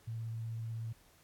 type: tone with vibrato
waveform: sine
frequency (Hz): 113.6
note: A#2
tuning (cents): -44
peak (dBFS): -37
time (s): 0.07-0.93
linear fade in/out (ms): 10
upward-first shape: triangle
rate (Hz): 16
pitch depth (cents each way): 16
effects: pink hiss -65 dBFS RMS until 1.23 s + AAC 64 kbps